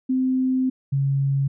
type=tone pair in turn; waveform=sine; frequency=258.8 / 137.89 Hz; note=C4 / C#3; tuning=-19 / -9 cents; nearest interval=major seventh; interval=1090 cents; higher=first; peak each=-18 dBFS; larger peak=neither; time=0.09-0.7 / 0.92-1.48 s; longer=first; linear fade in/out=10 ms; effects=none